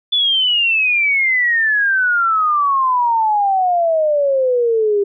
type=exponential sweep; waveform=sine; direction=down; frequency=3483 to 397.2 Hz; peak=-12 dBFS; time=0.12-5.04 s; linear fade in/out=10 ms; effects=none